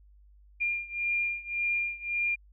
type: beating tone pair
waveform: sine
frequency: 2402 / 2403.8 Hz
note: D7 / D7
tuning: +38 / +40 cents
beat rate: 1.8 Hz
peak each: -30 / -32 dBFS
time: 0.6-2.36 s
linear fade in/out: 20 ms
effects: added 50 Hz sine -54 dBFS peak until 2.52 s